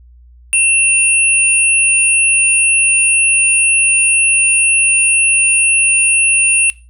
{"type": "tone pair together", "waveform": "sine", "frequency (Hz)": [2700, 9451], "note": ["E7", "D9"], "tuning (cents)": [41, 10], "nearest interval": "octave + minor seventh", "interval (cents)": 2169, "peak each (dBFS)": -12, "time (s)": [0.53, 6.7], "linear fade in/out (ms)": 0, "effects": ["noise-tail reverb RT60 0.3 s tail -18 dB re dry", "added 60 Hz sine -39 dBFS peak until 6.89 s"]}